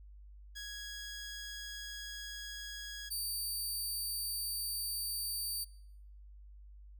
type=tone pair in turn; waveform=15% pulse; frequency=1661.2 / 4622 Hz; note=G#6 / D8; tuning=0 / -28 cents; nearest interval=octave + tritone; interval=1772 cents; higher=second; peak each=-36 / -29 dBFS; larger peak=second; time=0.55-3.1 / 3.1-5.65 s; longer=neither; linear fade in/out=20 ms; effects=noise-tail reverb RT60 0.8 s tail -26 dB re dry + added 50 Hz sine -51 dBFS peak until 6.99 s